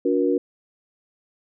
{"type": "tone cluster", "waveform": "sine", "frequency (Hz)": [286.6, 362.7, 475.6], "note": ["D4", "F#4", "A#4"], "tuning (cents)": [-42, -34, 35], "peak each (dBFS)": -22, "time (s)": [0.05, 0.38], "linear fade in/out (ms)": 5, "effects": []}